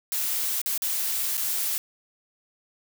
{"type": "noise with dropouts", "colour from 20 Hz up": "blue", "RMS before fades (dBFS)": -27, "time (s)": [0.12, 1.78], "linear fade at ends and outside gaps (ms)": 0, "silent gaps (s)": [[0.616, 0.66], [0.777, 0.821], [1.37, 1.377]], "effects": []}